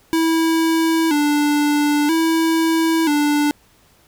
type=tone with vibrato; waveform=square; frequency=309.5 Hz; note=D#4; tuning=9 cents flat; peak=-15 dBFS; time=0.13-3.51 s; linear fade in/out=0 ms; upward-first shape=square; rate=0.51 Hz; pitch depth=90 cents each way; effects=pink hiss -54 dBFS RMS until 4.07 s